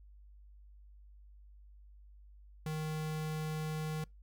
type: tone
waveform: square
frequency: 155.56 Hz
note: D#3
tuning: in tune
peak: -36 dBFS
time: 2.66-4.04 s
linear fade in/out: 2 ms
effects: noise-tail reverb RT60 0.2 s tail -25 dB re dry + added 50 Hz sine -54 dBFS peak until 4.22 s